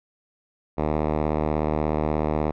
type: tone with low-pass filter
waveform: 5% pulse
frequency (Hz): 76.6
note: D#2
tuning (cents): -27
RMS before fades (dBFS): -24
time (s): 0.77-2.52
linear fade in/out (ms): 20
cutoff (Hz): 1200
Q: 0.54
effects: none